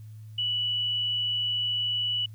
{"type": "tone", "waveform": "sine", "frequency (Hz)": 2953, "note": "F#7", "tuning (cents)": -4, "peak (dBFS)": -25, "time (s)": [0.38, 2.26], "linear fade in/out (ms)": 5, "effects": ["added 108 Hz sine -41 dBFS peak until 2.34 s", "white hiss -66 dBFS RMS until 2.34 s"]}